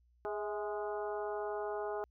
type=harmonic tone with a mistuned harmonic; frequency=207.7 Hz; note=G#3; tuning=in tune; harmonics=2 / 3 / 4 / 5 / 6 / 7; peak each=-38 / -42 / -42 / -49 / -48 / -51 dBFS; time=0.25-2.04 s; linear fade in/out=0 ms; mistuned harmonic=3; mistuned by=+57 cents; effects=added 60 Hz sine -66 dBFS peak until 2.1 s